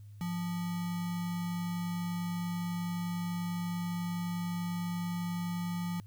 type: tone with sample-and-hold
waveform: sine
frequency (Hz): 174.61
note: F3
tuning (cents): 0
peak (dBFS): -32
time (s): 0.21-6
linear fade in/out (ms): 0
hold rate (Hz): 1050
effects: added 103 Hz sine -47 dBFS peak until 6.06 s + white hiss -72 dBFS RMS until 6.06 s